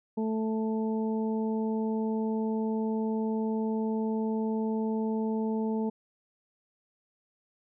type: harmonic tone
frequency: 220 Hz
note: A3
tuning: in tune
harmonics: 1 / 2 / 3 / 4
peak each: -28 / -33 / -44 / -40 dBFS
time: 0.17-5.9 s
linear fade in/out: 10 ms
effects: none